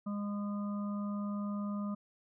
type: harmonic tone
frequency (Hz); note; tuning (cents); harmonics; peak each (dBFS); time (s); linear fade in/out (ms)
204.4; G#3; -27; 1 / 3 / 5 / 6; -34 / -48 / -52 / -47; 0.06-1.95; 10
effects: none